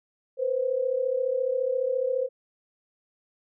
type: tone pair together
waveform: sine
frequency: 488.8 / 523.3 Hz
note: B4 / C5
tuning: -18 / 0 cents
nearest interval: minor second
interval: 118 cents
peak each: -28 / -25 dBFS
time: 0.37-2.29 s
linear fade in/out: 50 ms
effects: none